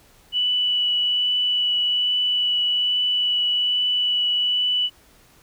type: tone with vibrato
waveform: sine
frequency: 2960 Hz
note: F#7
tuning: in tune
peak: -18 dBFS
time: 0.32-4.9 s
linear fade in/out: 50 ms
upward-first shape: triangle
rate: 1.2 Hz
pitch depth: 10 cents each way
effects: pink hiss -54 dBFS RMS until 5.42 s